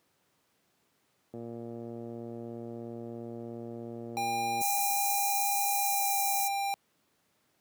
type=click train; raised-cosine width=2 ms; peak=-28 dBFS; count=384; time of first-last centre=1.34-4.614 s; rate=117 Hz
type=tone with pitch glide; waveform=square; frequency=802 to 794.6 Hz; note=G5 to G5; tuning=+39 to +23 cents; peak=-30 dBFS; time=4.17-6.74 s; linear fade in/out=0 ms; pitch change=-16 cents; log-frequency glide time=5.7-6.14 s
type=high-pass noise; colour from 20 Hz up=white; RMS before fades=-32 dBFS; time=4.6-6.49 s; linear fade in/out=20 ms; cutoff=5400 Hz; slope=96 dB/octave
effects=pink hiss -72 dBFS RMS until 7.6 s + high-pass 150 Hz 12 dB/octave